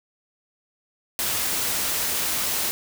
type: noise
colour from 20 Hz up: white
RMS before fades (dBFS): -25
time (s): 1.19-2.71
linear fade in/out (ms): 0
effects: none